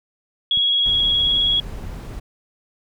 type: tone with vibrato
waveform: sine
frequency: 3322 Hz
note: G#7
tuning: in tune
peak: -15 dBFS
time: 0.51-1.6 s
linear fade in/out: 2 ms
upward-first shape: triangle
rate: 19 Hz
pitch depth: 19 cents each way
type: clicks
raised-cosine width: 5 ms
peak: -24 dBFS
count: 2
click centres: 0.574 / 1.265 s
type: noise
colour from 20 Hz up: brown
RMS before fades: -31 dBFS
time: 0.85-2.2 s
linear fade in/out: 10 ms
effects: none